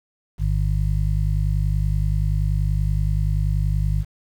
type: harmonic tone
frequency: 50.5 Hz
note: G#1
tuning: 48 cents flat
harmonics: 1 / 2 / 3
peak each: -20 / -23 / -25 dBFS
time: 0.38-4.05 s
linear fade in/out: 50 ms
effects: 8-bit